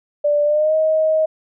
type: tone with pitch glide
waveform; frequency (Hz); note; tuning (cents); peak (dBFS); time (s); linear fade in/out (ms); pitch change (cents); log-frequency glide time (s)
sine; 587.3 to 629.5; D5 to D#5; 0 to +20; -13; 0.24-1.26; 10; +120; 0.44-0.75
effects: none